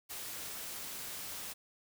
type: noise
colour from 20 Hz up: white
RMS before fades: -43 dBFS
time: 0.09-1.54 s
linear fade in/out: 20 ms
effects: none